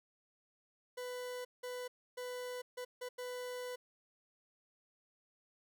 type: tone bursts at uneven times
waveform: 40% pulse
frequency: 497.1 Hz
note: B4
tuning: 11 cents sharp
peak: -40 dBFS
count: 6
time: 0.97-1.45 / 1.63-1.88 / 2.17-2.62 / 2.77-2.85 / 3.01-3.09 / 3.18-3.76 s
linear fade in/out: 10 ms
effects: none